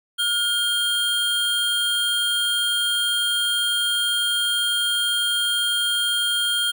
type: tone pair together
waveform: square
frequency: 1428 / 3206 Hz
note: F6 / G7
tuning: +38 / +38 cents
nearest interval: octave + major second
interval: 1400 cents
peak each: -27 / -21 dBFS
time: 0.18-6.72 s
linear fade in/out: 20 ms
effects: none